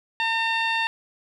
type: tone with low-pass filter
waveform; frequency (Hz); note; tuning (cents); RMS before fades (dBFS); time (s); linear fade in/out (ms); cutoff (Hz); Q
15% pulse; 907; A#5; -48; -24; 0.2-0.87; 0; 3500; 1.2
effects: none